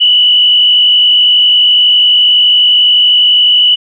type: tone with frequency modulation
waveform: sine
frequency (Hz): 2962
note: F#7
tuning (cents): +1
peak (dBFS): -4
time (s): 0-3.76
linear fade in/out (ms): 20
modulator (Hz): 51.9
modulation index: 1.3
effects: none